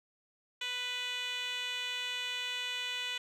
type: tone with band-pass filter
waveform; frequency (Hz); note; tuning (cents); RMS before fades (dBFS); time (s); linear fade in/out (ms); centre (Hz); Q
10% pulse; 495.1; B4; +4; -37; 0.61-3.18; 5; 3300; 2.3
effects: none